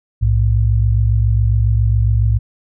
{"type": "tone pair together", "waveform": "sine", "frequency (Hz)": [61.03, 108.3], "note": ["B1", "A2"], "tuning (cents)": [-20, -27], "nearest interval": "minor seventh", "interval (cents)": 993, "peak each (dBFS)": [-14, -13], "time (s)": [0.21, 2.39], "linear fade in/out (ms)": 20, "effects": []}